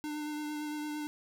square tone with vibrato, 300 Hz, D4, 37 cents sharp, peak -36 dBFS, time 0.04-1.07 s, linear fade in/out 0 ms, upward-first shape sine, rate 8.8 Hz, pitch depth 16 cents each way, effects none

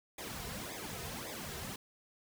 pink noise with flanger, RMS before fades -43 dBFS, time 0.18-1.76 s, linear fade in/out 5 ms, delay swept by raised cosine 0.69 to 3.59 ms, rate 1.8 Hz, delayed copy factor -0.9, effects none

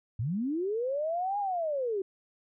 sine linear two-way sweep, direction up then down, 98 to 830.6 to 369.5 Hz, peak -28 dBFS, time 0.19-2.02 s, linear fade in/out 5 ms, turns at 1.39 s, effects none

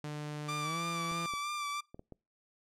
sawtooth tone with pitch glide, 149.3 to 168.55 Hz, D3 to E3, +29 to +39 cents, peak -34 dBFS, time 0.04-1.26 s, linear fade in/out 2 ms, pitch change +210 cents, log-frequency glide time 0.63-0.77 s
sawtooth tone with vibrato, 1174.7 Hz, D6, in tune, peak -31 dBFS, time 0.48-1.81 s, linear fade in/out 10 ms, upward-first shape sine, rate 3.1 Hz, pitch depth 30 cents each way
clicks, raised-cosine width 2 ms, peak -34 dBFS, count 5, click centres 1.116 / 1.337 / 1.945 / 1.994 / 2.123 s
effects noise-tail reverb RT60 0.3 s tail -26 dB re dry + low-pass 9000 Hz 12 dB/octave

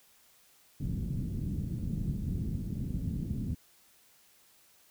white low-pass noise, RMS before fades -34 dBFS, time 0.8-3.55 s, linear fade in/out 10 ms, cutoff 210 Hz, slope 24 dB/octave, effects white hiss -63 dBFS RMS until 4.9 s

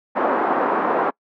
white band-pass noise, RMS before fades -20 dBFS, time 0.15-1.11 s, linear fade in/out 20 ms, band 250 to 1200 Hz, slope 24 dB/octave, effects noise-tail reverb RT60 0.1 s tail -26 dB re dry

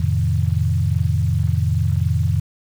sine chord, F dominant seventh, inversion none, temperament equal, 87.31 / 110 / 130.81 / 155.56 Hz, F2 / A2 / C3 / Eb3, 0 / 0 / 0 / 0 cents, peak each -19 / -21 / -23 / -23 dBFS, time 0-2.4 s, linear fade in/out 5 ms, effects 7-bit

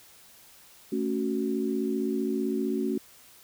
sine chord, F# minor, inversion first, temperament just, 222 / 277.5 / 370 Hz, A3 / C#4 / F#4, +16 / +2 / 0 cents, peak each -30 dBFS, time 0.92-2.98 s, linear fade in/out 5 ms, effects white hiss -54 dBFS RMS until 3.43 s

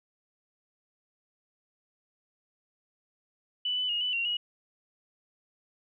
sine tone with pitch steps, 2977 / 2997 / 2866 / 2985 / 2756 / 2902 Hz, F#7 / F#7 / F7 / F#7 / F7 / F#7, +10 / +22 / +44 / +15 / -24 / -34 cents, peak -27 dBFS, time 3.65-4.37 s, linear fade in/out 5 ms, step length 120 ms, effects none

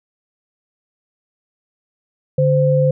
sine tone pair together, 145.3 / 517.1 Hz, D3 / C5, -18 / -20 cents, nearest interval octave + minor seventh, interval 2198 cents, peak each -14 dBFS, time 2.38-2.91 s, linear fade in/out 5 ms, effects none

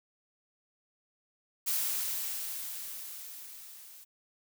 blue noise with level ramp, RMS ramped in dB -30 to -52 dBFS, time 1.66-4.05 s, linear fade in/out 20 ms, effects none

